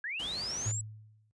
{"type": "linear sweep", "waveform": "sine", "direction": "up", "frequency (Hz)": [1600, 7840], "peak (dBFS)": -34, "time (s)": [0.04, 0.81], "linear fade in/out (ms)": 2}
{"type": "noise", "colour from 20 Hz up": "pink", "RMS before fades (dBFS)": -44, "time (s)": [0.19, 0.72], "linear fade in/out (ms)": 10}
{"type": "tone with exponential decay", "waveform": "sine", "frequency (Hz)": 107.6, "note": "A2", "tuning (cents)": -38, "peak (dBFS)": -28, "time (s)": [0.66, 1.31], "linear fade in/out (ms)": 0, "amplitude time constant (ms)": 140}
{"effects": ["high-pass 60 Hz 12 dB/octave", "resampled to 22050 Hz"]}